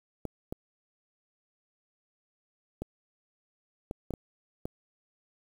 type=clicks; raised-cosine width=2 ms; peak=-21 dBFS; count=7; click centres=0.253 / 0.525 / 2.82 / 3.911 / 4.107 / 4.138 / 4.655 s; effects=8-bit